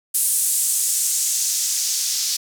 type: noise with band-pass filter sweep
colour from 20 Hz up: blue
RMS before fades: -21 dBFS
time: 0.14-2.37 s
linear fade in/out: 10 ms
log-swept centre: 9500 to 5100 Hz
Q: 1.9
effects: none